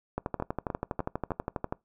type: two click trains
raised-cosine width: 1 ms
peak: -17 / -16 dBFS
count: 4 / 20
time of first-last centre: 0.4-1.306 / 0.18-1.725 s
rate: 3.31 / 12.3 Hz
effects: noise-tail reverb RT60 0.2 s tail -23 dB re dry